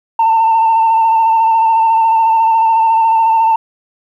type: tone with vibrato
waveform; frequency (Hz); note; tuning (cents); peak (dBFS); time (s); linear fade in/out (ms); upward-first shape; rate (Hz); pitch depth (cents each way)
sine; 899; A5; +37; -6; 0.19-3.56; 5; square; 14; 24
effects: tanh soft clip ceiling -5 dBFS + 8-bit